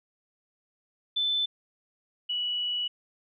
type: tone pair in turn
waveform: sine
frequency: 3520 / 2941 Hz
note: A7 / F#7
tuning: 0 / -11 cents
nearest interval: minor third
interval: 311 cents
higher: first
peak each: -24 / -27 dBFS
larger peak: first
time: 1.16-1.46 / 2.29-2.88 s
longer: second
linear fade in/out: 10 ms
effects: none